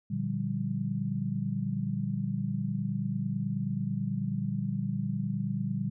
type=chord; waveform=sine; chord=G minor seventh; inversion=first; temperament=just; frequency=117.6 / 147 / 176.4 / 196 Hz; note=Bb2 / D3 / F3 / G3; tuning=+16 / +2 / +18 / 0 cents; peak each=-35 / -34 / -38 / -32 dBFS; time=0.1-5.9 s; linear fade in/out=10 ms; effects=none